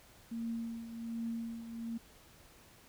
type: tone with tremolo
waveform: sine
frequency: 229.9 Hz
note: A#3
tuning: 24 cents flat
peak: -34 dBFS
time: 0.31-1.98 s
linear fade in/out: 10 ms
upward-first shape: triangle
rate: 1.3 Hz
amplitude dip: 70%
effects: pink hiss -60 dBFS RMS until 2.88 s